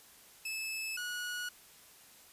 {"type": "tone pair in turn", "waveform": "sawtooth", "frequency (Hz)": [2609, 1458.8], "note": ["E7", "F#6"], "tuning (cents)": [-18, -25], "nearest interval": "minor seventh", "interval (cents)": 1007, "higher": "first", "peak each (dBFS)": [-33, -33], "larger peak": "neither", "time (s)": [[0.45, 0.97], [0.97, 1.49]], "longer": "neither", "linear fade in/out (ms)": 5, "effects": ["white hiss -58 dBFS RMS until 2.32 s", "resampled to 32000 Hz"]}